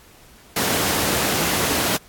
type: high-pass noise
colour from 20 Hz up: pink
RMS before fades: -21 dBFS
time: 0.56-1.97 s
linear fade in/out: 5 ms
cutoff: 130 Hz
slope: 12 dB/octave
effects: pink hiss -49 dBFS RMS until 2.08 s + AAC 64 kbps